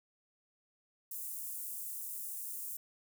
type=high-pass noise; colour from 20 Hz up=white; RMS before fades=-42 dBFS; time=1.11-2.77 s; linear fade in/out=5 ms; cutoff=8300 Hz; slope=24 dB/octave; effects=none